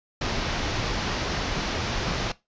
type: low-pass noise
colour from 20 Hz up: pink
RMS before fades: -28 dBFS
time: 0.21-2.32 s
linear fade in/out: 5 ms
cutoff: 6100 Hz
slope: 48 dB/octave
effects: noise-tail reverb RT60 0.2 s tail -18 dB re dry + resampled to 16000 Hz